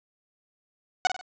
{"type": "tone with echo", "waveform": "sawtooth", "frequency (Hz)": 740, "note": "F#5", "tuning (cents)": 0, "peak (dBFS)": -14, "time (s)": [1.05, 1.07], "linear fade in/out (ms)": 0, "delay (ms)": 47, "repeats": 3, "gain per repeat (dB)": -8, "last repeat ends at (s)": 1.211, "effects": ["resampled to 16000 Hz", "9-bit"]}